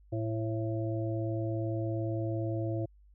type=harmonic tone with a mistuned harmonic; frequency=111.4 Hz; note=A2; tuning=22 cents sharp; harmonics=1 / 3 / 5 / 6; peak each=-32 / -35 / -40 / -41 dBFS; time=0.12-2.86 s; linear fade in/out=10 ms; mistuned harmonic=5; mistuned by=-35 cents; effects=added 50 Hz sine -56 dBFS peak until 3.14 s